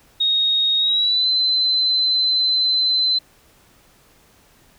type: tone with pitch glide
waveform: sine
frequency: 3741 to 4056 Hz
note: A#7 to B7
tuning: +5 to +45 cents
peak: -15 dBFS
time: 0.2-3.19 s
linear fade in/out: 10 ms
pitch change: +140 cents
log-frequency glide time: 0.77-1.28 s
effects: pink hiss -54 dBFS RMS until 4.78 s